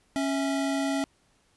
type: tone pair together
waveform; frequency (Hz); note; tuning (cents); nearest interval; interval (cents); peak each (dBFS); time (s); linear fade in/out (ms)
square; 275.4 / 655; C#4 / E5; -11 / -11; octave + minor third; 1500; -27 / -33; 0.16-1.04; 0
effects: pink hiss -66 dBFS RMS until 1.56 s + resampled to 24000 Hz